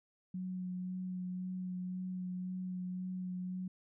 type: tone with vibrato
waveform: sine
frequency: 183.2 Hz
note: F#3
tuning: 17 cents flat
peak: -37 dBFS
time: 0.34-3.68 s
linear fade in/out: 5 ms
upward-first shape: sine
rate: 1.9 Hz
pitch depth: 14 cents each way
effects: none